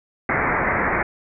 white low-pass noise, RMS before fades -21 dBFS, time 0.29-1.03 s, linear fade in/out 2 ms, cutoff 2200 Hz, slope 96 dB/octave, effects none

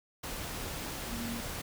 sine tone in noise, 233.1 Hz, A#3, in tune, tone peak -37 dBFS, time 1.11-1.41 s, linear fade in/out 10 ms, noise pink, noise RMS -39 dBFS, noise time 0.23-1.62 s, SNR -1 dB, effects none

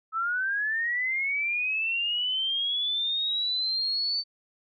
sine linear sweep, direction up, 1291 to 4553 Hz, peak -25 dBFS, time 0.12-4.24 s, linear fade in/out 50 ms, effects none

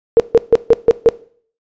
sine tone bursts, 460.3 Hz, A#4, 22 cents flat, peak -3 dBFS, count 6, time 0.17-1.088 s, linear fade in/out 0 ms, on 28 ms, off 150 ms, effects noise-tail reverb RT60 0.5 s tail -19 dB re dry + resampled to 16000 Hz

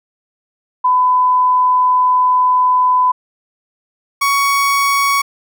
sine / 30% pulse tone pair in turn, 1004 / 1118.1 Hz, B5 / C#6, +28 / +15 cents, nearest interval major second, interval 187 cents, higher second, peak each -9 dBFS, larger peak neither, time 0.84-3.12 / 4.21-5.22 s, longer first, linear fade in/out 10 ms, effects none

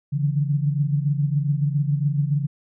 sine tone cluster, 142 / 149.2 / 165.1 Hz, C#3 / D3 / E3, +42 / +28 / +3 cents, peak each -20 / -26 / -28 dBFS, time 0.12-2.47 s, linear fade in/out 20 ms, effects none

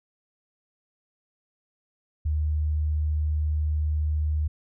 sine tone, 76.2 Hz, D#2, 36 cents flat, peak -22 dBFS, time 2.25-4.48 s, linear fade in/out 10 ms, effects none

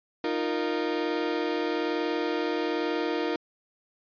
35% pulse chord, Eb suspended second, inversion none, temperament equal with one note detuned, 308.1 / 349.2 / 466.2 Hz, Eb4 / F4 / Bb4, -17 / 0 / 0 cents, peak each -29 dBFS, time 0.24-3.36 s, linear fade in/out 2 ms, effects resampled to 11025 Hz

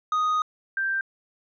triangle / sine tone pair in turn, 1244.5 / 1573.9 Hz, D#6 / G6, 0 / +7 cents, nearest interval major third, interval 407 cents, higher second, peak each -19 / -23 dBFS, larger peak first, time 0.12-0.42 / 0.77-1.01 s, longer first, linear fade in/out 2 ms, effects resampled to 16000 Hz

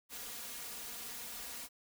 white noise with comb filter, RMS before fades -45 dBFS, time 0.09-1.69 s, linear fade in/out 50 ms, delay 4.2 ms, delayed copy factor +0.95, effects none

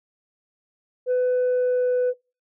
sine tone with pitch glide, 501 to 498.1 Hz, B4 to B4, +25 to +15 cents, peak -16 dBFS, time 1.06-2.14 s, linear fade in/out 50 ms, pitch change -10 cents, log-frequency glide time 1.26-1.98 s, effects noise-tail reverb RT60 0.3 s tail -25 dB re dry + tanh soft clip ceiling -17 dBFS

